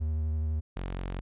triangle tone with vibrato, 77.78 Hz, D#2, in tune, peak -25 dBFS, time 0-0.61 s, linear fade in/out 20 ms, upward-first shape triangle, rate 12 Hz, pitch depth 25 cents each way
sawtooth tone, 45.39 Hz, F#1, 32 cents flat, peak -29 dBFS, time 0.76-1.21 s, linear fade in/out 10 ms
effects resampled to 8000 Hz

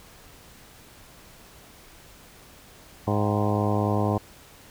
harmonic tone with a mistuned harmonic, 103.8 Hz, G#2, in tune, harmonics 1 / 2 / 3 / 4 / 5 / 6 / 7 / 8 / 9 / 10, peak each -25 / -28 / -30 / -31 / -32 / -33 / -33 / -34 / -35 / -35 dBFS, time 3.07-4.18 s, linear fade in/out 5 ms, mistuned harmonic 8, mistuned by -72 cents, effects pink hiss -50 dBFS RMS until 4.7 s

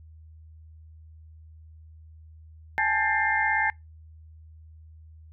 sine tone cluster, 814 / 871 / 1596 / 1789 / 2105 Hz, G#5 / A5 / G6 / A6 / C7, -35 / -18 / +31 / +28 / +10 cents, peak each -31 / -27 / -29 / -27 / -28 dBFS, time 2.78-3.7 s, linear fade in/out 0 ms, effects noise-tail reverb RT60 0.2 s tail -25 dB re dry + added 79 Hz sine -46 dBFS peak until 5.32 s

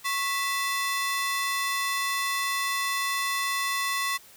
sawtooth ring-modulated tone, 1537 Hz, G6, 35 cents flat, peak -19 dBFS, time 0.04-4.18 s, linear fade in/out 20 ms, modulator 438 Hz, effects white hiss -52 dBFS RMS until 4.36 s

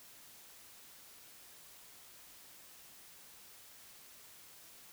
silence, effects white hiss -57 dBFS RMS until 4.92 s

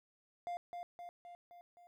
triangle tone with echo, 700 Hz, F5, 4 cents sharp, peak -36 dBFS, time 0.47-0.57 s, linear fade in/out 0 ms, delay 260 ms, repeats 5, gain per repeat -4 dB, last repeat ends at 1.87 s, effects 13-bit

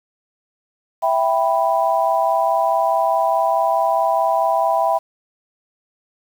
sine chord, E minor, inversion none, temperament equal, 659.3 / 784 / 987.8 Hz, E5 / G5 / B5, 0 / 0 / 0 cents, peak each -18 / -19 / -20 dBFS, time 1.02-4.99 s, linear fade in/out 20 ms, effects 7-bit

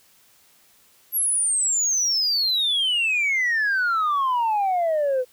sine exponential sweep, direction down, 11750 to 493.9 Hz, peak -17 dBFS, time 1.12-5.25 s, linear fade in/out 50 ms, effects tanh soft clip ceiling -17 dBFS + white hiss -57 dBFS RMS until 5.32 s

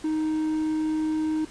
triangle tone, 311.8 Hz, D#4, 4 cents sharp, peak -21 dBFS, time 0.04-1.45 s, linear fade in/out 5 ms, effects pink hiss -47 dBFS RMS until 1.5 s + resampled to 22050 Hz

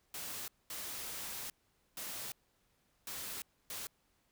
white noise bursts at uneven times, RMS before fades -43 dBFS, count 5, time 0.14-0.48 / 0.7-1.5 / 1.97-2.32 / 3.07-3.42 / 3.7-3.87 s, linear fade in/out 2 ms, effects pink hiss -75 dBFS RMS until 4.31 s

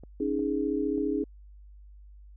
clicks, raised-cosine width 2 ms, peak -32 dBFS, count 3, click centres 0.036 / 0.393 / 0.98 s
sine chord, C# suspended second, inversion none, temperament just, 277.2 / 311.8 / 415.8 Hz, C#4 / D#4 / G#4, 0 / +4 / +2 cents, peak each -30 dBFS, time 0.2-1.24 s, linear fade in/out 5 ms
effects added 50 Hz sine -47 dBFS peak until 2.36 s

